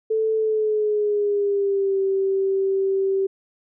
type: tone with pitch glide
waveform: sine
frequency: 440 to 387.5 Hz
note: A4 to G4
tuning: 0 to -20 cents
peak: -18 dBFS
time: 0.1-3.27 s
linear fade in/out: 10 ms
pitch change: -220 cents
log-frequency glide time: 0.35-2 s
effects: none